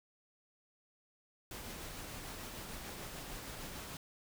pink noise with tremolo, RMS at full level -45 dBFS, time 1.51-3.97 s, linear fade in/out 2 ms, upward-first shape triangle, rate 6.7 Hz, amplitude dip 25%, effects none

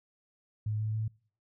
sine tone with pitch steps, 107 / 108.31 / 109.63 Hz, A2 / A2 / A2, -48 / -27 / -6 cents, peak -29 dBFS, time 0.66-1.08 s, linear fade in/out 5 ms, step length 140 ms, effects noise-tail reverb RT60 0.5 s tail -26 dB re dry

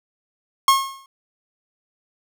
45% pulse tone with exponential decay, 1083 Hz, C#6, 41 cents flat, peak -9 dBFS, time 0.68-1.06 s, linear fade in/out 2 ms, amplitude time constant 81 ms, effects none

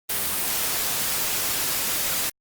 white noise, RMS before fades -25 dBFS, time 0.09-2.3 s, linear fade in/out 10 ms, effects Opus 32 kbps

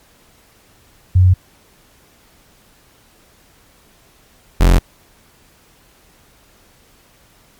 sine / 40% pulse tone pair in turn, 91.7 / 44.13 Hz, F#2 / F1, -15 / +19 cents, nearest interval octave + minor second, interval 1266 cents, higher first, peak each -6 dBFS, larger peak neither, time 1.15-1.34 / 4.6-4.79 s, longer neither, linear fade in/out 10 ms, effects pink hiss -51 dBFS RMS until 7.59 s + MP3 96 kbps

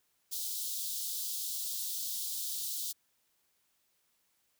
white high-pass noise, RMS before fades -37 dBFS, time 0.31-2.93 s, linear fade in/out 20 ms, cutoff 3400 Hz, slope 48 dB/octave, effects white hiss -75 dBFS RMS until 4.59 s

